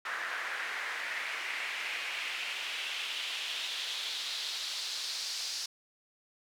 pink noise with band-pass filter sweep, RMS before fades -37 dBFS, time 0.05-5.66 s, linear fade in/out 5 ms, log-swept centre 1600 to 5000 Hz, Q 2.6, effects high-pass 400 Hz 12 dB/octave

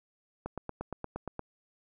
click train, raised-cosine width 1 ms, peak -22 dBFS, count 9, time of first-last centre 0.46-1.393 s, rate 8.57 Hz, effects none

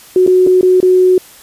sine tone with dropouts, 368.2 Hz, F#4, 8 cents flat, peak -5 dBFS, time 0.16-1.18 s, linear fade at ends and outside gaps 2 ms, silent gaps 0.265-0.275 / 0.466-0.471 / 0.611-0.629 / 0.803-0.828 s, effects white hiss -39 dBFS RMS until 1.42 s + resampled to 32000 Hz

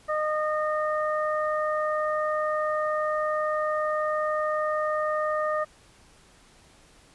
harmonic tone, 613 Hz, D#5, 26 cents flat, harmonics 1 / 2 / 3, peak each -26 / -28 / -35 dBFS, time 0.08-5.65 s, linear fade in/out 20 ms, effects pink hiss -56 dBFS RMS until 7.14 s + resampled to 24000 Hz

